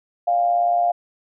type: tone with amplitude modulation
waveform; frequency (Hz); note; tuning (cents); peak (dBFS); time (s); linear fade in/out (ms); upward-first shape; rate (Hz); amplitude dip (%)
sine; 700; F5; +4; -13; 0.27-0.92; 10; sine; 118; 55
effects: none